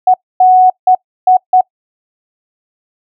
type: tone bursts at uneven times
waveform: sine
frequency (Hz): 740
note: F#5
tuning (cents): 0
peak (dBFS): -3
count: 5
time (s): 0.07-0.14 / 0.4-0.7 / 0.87-0.95 / 1.27-1.37 / 1.53-1.61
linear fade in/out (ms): 5
effects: noise-tail reverb RT60 0.1 s tail -25 dB re dry